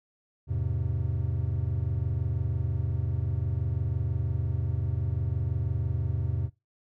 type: chord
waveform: triangle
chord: E augmented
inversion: none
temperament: just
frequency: 82.41 / 103.01 / 128.76 Hz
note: E2 / G#2 / B#2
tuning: 0 / -14 / -27 cents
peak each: -29 dBFS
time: 0.47-6.5 s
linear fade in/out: 50 ms
effects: noise-tail reverb RT60 0.2 s tail -19 dB re dry